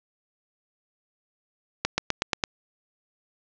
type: accelerating click train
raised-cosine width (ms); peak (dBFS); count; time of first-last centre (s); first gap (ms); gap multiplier
0.2; -5; 6; 1.85-2.438; 130; 0.95
effects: resampled to 16000 Hz + 7-bit